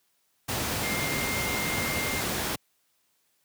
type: tone in noise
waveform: sine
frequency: 2111 Hz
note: C7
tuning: 15 cents sharp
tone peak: -32 dBFS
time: 0.83-2.21 s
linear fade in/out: 10 ms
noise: pink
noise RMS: -29 dBFS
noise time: 0.48-2.56 s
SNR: -6 dB
effects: white hiss -71 dBFS RMS until 3.44 s + high-pass 80 Hz 12 dB/octave